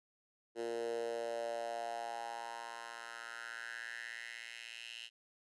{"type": "tone with high-pass filter sweep", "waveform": "10% pulse", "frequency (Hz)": 116.54, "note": "A#2", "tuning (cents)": 0, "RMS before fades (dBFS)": -43, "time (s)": [0.55, 5.1], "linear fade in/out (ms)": 50, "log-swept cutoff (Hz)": [390, 2900], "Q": 4.7, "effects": ["resampled to 24000 Hz"]}